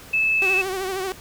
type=tone; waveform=sine; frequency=2615 Hz; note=E7; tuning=15 cents flat; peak=-17 dBFS; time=0.13-0.62 s; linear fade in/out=10 ms
type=tone with vibrato; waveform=sawtooth; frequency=379.4 Hz; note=F#4; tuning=43 cents sharp; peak=-21 dBFS; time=0.42-1.12 s; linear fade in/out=0 ms; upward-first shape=triangle; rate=13 Hz; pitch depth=74 cents each way
effects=pink hiss -43 dBFS RMS until 1.2 s